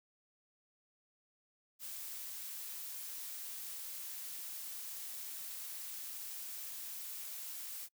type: noise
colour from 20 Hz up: blue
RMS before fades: -45 dBFS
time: 1.79-7.89 s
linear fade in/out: 50 ms
effects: noise-tail reverb RT60 0.1 s tail -25 dB re dry